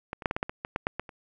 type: clicks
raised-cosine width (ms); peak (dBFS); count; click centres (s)
0.5; -18 / -25 / -9 / -13 / -14 / -12 / -19 / -17 / -12 / -10 / -16 / -28; 12; 0.131 / 0.222 / 0.258 / 0.311 / 0.365 / 0.429 / 0.495 / 0.649 / 0.761 / 0.869 / 0.996 / 1.092
effects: none